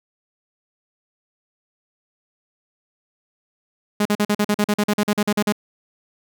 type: tone bursts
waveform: sawtooth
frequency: 207.7 Hz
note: G#3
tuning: in tune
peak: -12 dBFS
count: 16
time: 4-5.524 s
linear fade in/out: 5 ms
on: 54 ms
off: 44 ms
effects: none